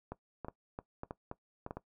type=clicks; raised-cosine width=1 ms; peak=-26 dBFS; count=10; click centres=0.12 / 0.447 / 0.484 / 0.789 / 1.034 / 1.109 / 1.314 / 1.664 / 1.709 / 1.77 s; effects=noise-tail reverb RT60 0.1 s tail -18 dB re dry